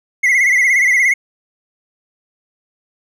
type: tone with vibrato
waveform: triangle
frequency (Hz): 2068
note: C7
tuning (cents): -21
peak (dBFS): -8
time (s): 0.23-1.14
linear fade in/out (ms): 10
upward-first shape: sine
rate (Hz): 17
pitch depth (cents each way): 96
effects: none